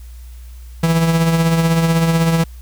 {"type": "tone with tremolo", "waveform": "45% pulse", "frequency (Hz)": 164.81, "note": "E3", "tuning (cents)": 0, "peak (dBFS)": -10, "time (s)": [0.83, 2.44], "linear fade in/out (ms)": 5, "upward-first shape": "triangle", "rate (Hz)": 16, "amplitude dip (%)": 50, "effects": ["added 60 Hz sine -32 dBFS peak until 2.61 s", "white hiss -50 dBFS RMS until 2.61 s"]}